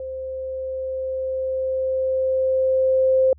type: tone with level ramp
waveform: sine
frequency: 523.3 Hz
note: C5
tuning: in tune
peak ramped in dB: -28 to -13 dBFS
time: 0-3.33 s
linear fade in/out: 2 ms
effects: added 73 Hz sine -45 dBFS peak until 3.38 s